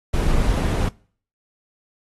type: noise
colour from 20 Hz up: brown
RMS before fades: -19 dBFS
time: 0.13-0.89 s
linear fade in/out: 10 ms
effects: noise-tail reverb RT60 0.5 s tail -24 dB re dry + AAC 32 kbps